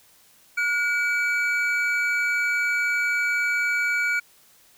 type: tone pair together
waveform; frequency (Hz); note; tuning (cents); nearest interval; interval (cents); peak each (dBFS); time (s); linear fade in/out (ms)
triangle; 1443.9 / 2292; F#6 / D7; -43 / -43; minor sixth; 800; -22; 0.57-4.2; 10
effects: white hiss -56 dBFS RMS until 4.77 s